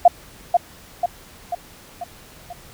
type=tone with echo; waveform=sine; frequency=702 Hz; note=F5; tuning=9 cents sharp; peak=-5 dBFS; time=0.05-0.08 s; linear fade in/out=5 ms; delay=490 ms; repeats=5; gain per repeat=-5 dB; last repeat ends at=2.53 s; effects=pink hiss -45 dBFS RMS until 2.73 s